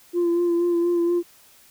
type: tone with vibrato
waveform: sine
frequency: 345 Hz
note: F4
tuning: 21 cents flat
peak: -16 dBFS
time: 0.13-1.23 s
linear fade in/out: 50 ms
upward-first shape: sine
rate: 4.2 Hz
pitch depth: 25 cents each way
effects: tanh soft clip ceiling -16 dBFS + white hiss -53 dBFS RMS until 1.7 s